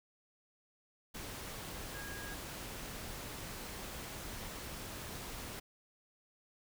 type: tone in noise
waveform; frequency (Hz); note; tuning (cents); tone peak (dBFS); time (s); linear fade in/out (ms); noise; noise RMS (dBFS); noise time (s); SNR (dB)
sine; 1639; G#6; -23; -47; 1.94-2.35; 10; pink; -45; 1.14-5.6; -5
effects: none